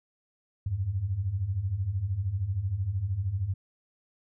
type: beating tone pair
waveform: sine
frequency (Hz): 87.31 / 100.31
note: F2 / G2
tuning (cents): 0 / +40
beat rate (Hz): 13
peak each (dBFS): -33 / -28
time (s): 0.66-3.54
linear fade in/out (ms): 5
effects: none